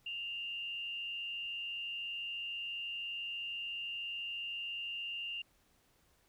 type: tone with frequency modulation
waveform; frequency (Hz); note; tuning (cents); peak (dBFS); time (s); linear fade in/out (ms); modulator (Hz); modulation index
sine; 2794; F7; 0; -38; 0.06-5.42; 5; 157; 0.37
effects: pink hiss -71 dBFS RMS until 6.28 s